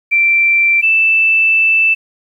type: tone pair in turn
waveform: sine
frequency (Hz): 2349 / 2645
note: D7 / E7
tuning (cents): 0 / +5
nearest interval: major second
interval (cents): 205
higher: second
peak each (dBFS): -8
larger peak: neither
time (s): 0.11-0.82 / 0.82-1.95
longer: second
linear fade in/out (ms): 20
effects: 8-bit